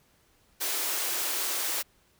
white high-pass noise, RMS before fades -30 dBFS, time 0.6-1.83 s, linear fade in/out 20 ms, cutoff 290 Hz, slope 48 dB/octave, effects pink hiss -65 dBFS RMS until 2.19 s

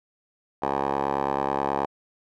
10% pulse tone with band-pass filter, 69.3 Hz, C#2, in tune, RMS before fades -26 dBFS, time 0.62-1.86 s, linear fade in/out 10 ms, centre 750 Hz, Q 5.1, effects none

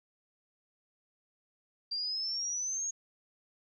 sine exponential sweep, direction up, 4699 to 6645 Hz, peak -32 dBFS, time 1.91-2.91 s, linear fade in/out 10 ms, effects none

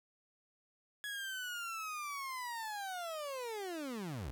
30% pulse linear sweep, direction down, 1684 to 51 Hz, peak -37 dBFS, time 1.04-4.31 s, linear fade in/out 0 ms, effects none

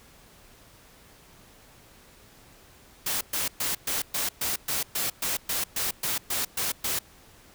white noise bursts, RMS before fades -28 dBFS, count 15, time 3.06-6.99 s, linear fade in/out 5 ms, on 150 ms, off 120 ms, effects pink hiss -54 dBFS RMS until 7.54 s

